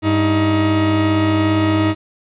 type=tone pair together; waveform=40% pulse; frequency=99.6 / 316.2 Hz; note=G2 / D#4; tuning=+28 / +28 cents; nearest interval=octave + minor sixth; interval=2000 cents; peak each=-17 / -14 dBFS; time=0.02-1.95 s; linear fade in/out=50 ms; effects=resampled to 8000 Hz + 8-bit